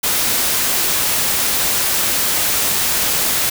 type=noise; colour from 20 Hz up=white; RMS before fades=-17 dBFS; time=0.03-3.5 s; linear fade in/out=10 ms; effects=none